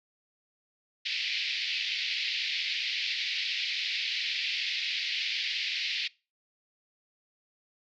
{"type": "band-pass noise", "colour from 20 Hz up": "pink", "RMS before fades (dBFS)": -32, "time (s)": [1.05, 6.08], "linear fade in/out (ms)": 10, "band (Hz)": [2100, 4800], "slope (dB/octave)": 48, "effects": ["noise-tail reverb RT60 0.3 s tail -23 dB re dry"]}